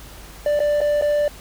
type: tone with dropouts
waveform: triangle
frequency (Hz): 589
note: D5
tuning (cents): +5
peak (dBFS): -14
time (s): 0.46-1.28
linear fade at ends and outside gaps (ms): 2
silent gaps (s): 0.593-0.602 / 0.806-0.814 / 1.013-1.022
effects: added 50 Hz sine -42 dBFS peak until 1.4 s + pink hiss -42 dBFS RMS until 1.4 s